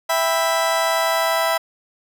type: chord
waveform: 30% pulse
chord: E minor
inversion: none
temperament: just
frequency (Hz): 659.3 / 791.1 / 988.9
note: E5 / G5 / B5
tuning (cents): 0 / +16 / +2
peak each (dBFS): -17 / -23 / -20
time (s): 0.09-1.58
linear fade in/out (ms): 10
effects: none